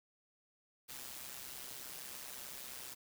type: noise with amplitude modulation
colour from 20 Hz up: white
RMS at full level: -45 dBFS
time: 0.88-2.95 s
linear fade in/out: 20 ms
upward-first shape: sine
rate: 130 Hz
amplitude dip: 65%
effects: none